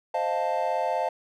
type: chord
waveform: triangle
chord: F dominant seventh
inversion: second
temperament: equal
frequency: 523.3 / 622.3 / 698.5 / 880 Hz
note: C5 / Eb5 / F5 / A5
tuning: 0 / 0 / 0 / 0 cents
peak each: -29 / -28 / -27 / -27 dBFS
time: 0.14-1.09 s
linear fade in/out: 5 ms
effects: none